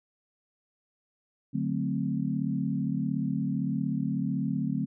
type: chord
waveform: sine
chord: D dominant seventh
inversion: none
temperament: equal with one note detuned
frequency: 146.83 / 184.04 / 220 / 261.6 Hz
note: D3 / F#3 / A3 / C4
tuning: 0 / -9 / 0 / 0 cents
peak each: -32 dBFS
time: 1.53-4.86 s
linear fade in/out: 20 ms
effects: none